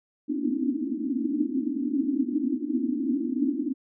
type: band-pass noise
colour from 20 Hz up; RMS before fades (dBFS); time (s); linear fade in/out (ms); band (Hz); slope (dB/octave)
pink; -27; 0.28-3.74; 20; 240 to 320; 96
effects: none